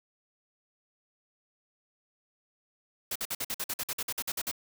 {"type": "noise bursts", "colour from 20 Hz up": "white", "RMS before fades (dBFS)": -33, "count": 15, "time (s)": [3.11, 4.514], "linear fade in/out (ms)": 5, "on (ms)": 46, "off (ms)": 51, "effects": []}